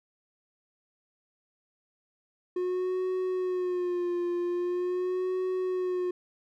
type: tone with vibrato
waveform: triangle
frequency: 360.3 Hz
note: F#4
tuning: 46 cents flat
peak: -25 dBFS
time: 2.56-6.11 s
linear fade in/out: 5 ms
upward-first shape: sine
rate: 0.43 Hz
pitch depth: 50 cents each way
effects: none